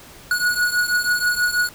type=beating tone pair; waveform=square; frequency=1456 / 1462.2 Hz; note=F#6 / F#6; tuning=-28 / -21 cents; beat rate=6.2 Hz; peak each=-20 / -23 dBFS; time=0.31-1.69 s; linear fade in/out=2 ms; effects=pink hiss -43 dBFS RMS until 1.74 s